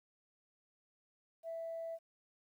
sine tone, 660 Hz, E5, 2 cents sharp, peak -39 dBFS, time 1.43-1.99 s, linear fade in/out 50 ms, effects tanh soft clip ceiling -35 dBFS + 12-bit

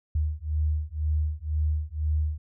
sine beating tone pair, 75.6 / 77.6 Hz, D#2 / D#2, -49 / -4 cents, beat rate 2 Hz, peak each -27 dBFS, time 0.15-2.38 s, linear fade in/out 5 ms, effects none

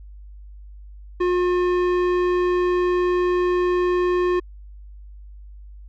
square tone, 358.1 Hz, F4, 43 cents sharp, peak -18 dBFS, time 1.2-4.4 s, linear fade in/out 10 ms, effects added 50 Hz sine -38 dBFS peak until 5.88 s + low-pass 2000 Hz 12 dB/octave

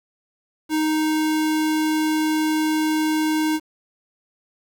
square tone, 311.1 Hz, D#4, in tune, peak -19 dBFS, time 0.69-3.6 s, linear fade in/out 50 ms, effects 8-bit

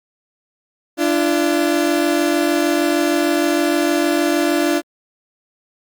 30% pulse tone pair together, 293.7 / 340.2 Hz, D4 / F4, 0 / -45 cents, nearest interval minor third, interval 255 cents, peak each -15 dBFS, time 0.97-4.82 s, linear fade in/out 50 ms, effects Opus 48 kbps

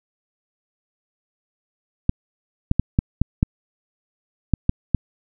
clicks, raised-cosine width 5 ms, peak -3 dBFS, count 9, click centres 2.094 / 2.714 / 2.796 / 2.989 / 3.216 / 3.429 / 4.537 / 4.694 / 4.947 s, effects none

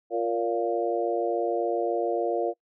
harmonic tone with a mistuned harmonic, 116.54 Hz, A#2, in tune, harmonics 3 / 4 / 5 / 6, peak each -29 / -28 / -30 / -30 dBFS, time 0.1-2.54 s, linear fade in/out 50 ms, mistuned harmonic 5, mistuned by -28 cents, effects noise-tail reverb RT60 0.1 s tail -24 dB re dry

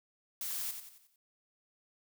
blue noise with echo, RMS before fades -38 dBFS, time 0.41-0.71 s, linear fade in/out 2 ms, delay 90 ms, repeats 5, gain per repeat -7 dB, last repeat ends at 1.16 s, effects none

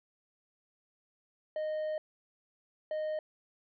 triangle tone bursts at uneven times, 618 Hz, D#5, 12 cents flat, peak -30 dBFS, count 2, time 1.56-1.98 / 2.91-3.19 s, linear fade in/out 2 ms, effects resampled to 11025 Hz

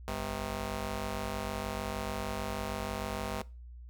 10% pulse ring-modulated tone, 147.3 Hz, D3, 6 cents sharp, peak -23 dBFS, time 0.08-3.42 s, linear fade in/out 0 ms, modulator 345 Hz, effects noise-tail reverb RT60 0.3 s tail -20 dB re dry + added 60 Hz sine -45 dBFS peak until 3.89 s

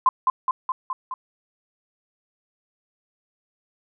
sine tone with echo, 1035 Hz, C6, 19 cents flat, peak -12 dBFS, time 0.06-0.09 s, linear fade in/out 2 ms, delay 210 ms, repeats 5, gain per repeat -3 dB, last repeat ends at 1.14 s, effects none

